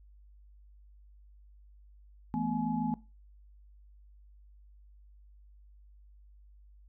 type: tone cluster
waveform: sine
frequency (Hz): 167.3 / 219.2 / 246.4 / 847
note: E3 / A3 / B3 / G#5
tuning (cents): +26 / -6 / -4 / +34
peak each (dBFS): -37 / -34 / -33 / -37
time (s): 2.34-2.94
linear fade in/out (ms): 0
effects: noise-tail reverb RT60 0.3 s tail -19 dB re dry + added 50 Hz sine -54 dBFS peak until 6.88 s